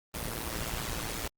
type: noise with amplitude modulation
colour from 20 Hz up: pink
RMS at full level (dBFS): -32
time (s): 0.14-1.28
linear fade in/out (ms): 5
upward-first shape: sine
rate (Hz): 114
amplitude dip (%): 80
effects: Opus 32 kbps